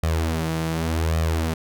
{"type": "tone with flanger", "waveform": "sawtooth", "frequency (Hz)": 80.9, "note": "E2", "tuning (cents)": -32, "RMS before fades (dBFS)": -23, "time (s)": [0.03, 1.54], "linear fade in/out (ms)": 5, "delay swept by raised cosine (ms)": [1.6, 6.5], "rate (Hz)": 0.87, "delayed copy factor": 0.65, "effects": []}